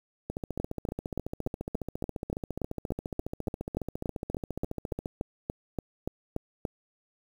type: two click trains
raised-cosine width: 2 ms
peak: -17 / -20 dBFS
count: 22 / 70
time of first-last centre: 0.6-6.652 / 0.3-5.059 s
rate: 3.47 / 14.5 Hz
effects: 8-bit